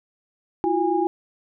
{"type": "tone cluster", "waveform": "sine", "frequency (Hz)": [332.8, 361.3, 818], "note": ["E4", "F#4", "G#5"], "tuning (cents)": [17, -41, -26], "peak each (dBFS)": -23, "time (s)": [0.64, 1.07], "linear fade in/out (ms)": 0, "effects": []}